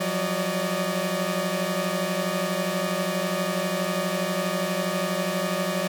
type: tone cluster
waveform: sawtooth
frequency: 175.7 / 188 / 569 / 614 Hz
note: F3 / F#3 / C#5 / D#5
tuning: +11 / +28 / +45 / -23 cents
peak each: -26 dBFS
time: 0-5.88 s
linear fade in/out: 10 ms
effects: none